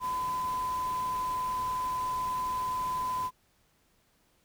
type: tone in noise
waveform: sine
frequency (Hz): 1011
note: B5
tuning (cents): +40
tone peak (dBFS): -29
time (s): 0-3.31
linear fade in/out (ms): 50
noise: pink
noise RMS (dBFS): -45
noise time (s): 0-3.31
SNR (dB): +13
effects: pink hiss -69 dBFS RMS until 4.44 s